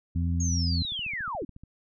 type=harmonic tone; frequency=85.2 Hz; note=F2; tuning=42 cents flat; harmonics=1 / 2 / 3; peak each=-25 / -31 / -35 dBFS; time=0.15-0.83 s; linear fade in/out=10 ms
type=linear sweep; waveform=sine; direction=down; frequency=6645 to 220 Hz; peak=-30 dBFS; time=0.4-1.45 s; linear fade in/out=5 ms
type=click train; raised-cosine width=5 ms; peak=-33 dBFS; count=12; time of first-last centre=0.85-1.636 s; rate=14 Hz
effects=none